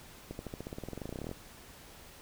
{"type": "accelerating click train", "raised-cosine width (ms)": 2, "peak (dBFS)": -26, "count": 23, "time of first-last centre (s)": [0.31, 1.314], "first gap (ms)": 81, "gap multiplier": 0.94, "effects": ["pink hiss -53 dBFS RMS until 2.21 s"]}